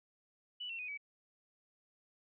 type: tone with pitch steps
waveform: sine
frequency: 2960 / 2714 / 2489 / 2282 Hz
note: F#7 / E7 / D#7 / C#7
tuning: 0 / +50 / 0 / +50 cents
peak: -40 dBFS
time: 0.6-0.976 s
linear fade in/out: 10 ms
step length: 94 ms
effects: none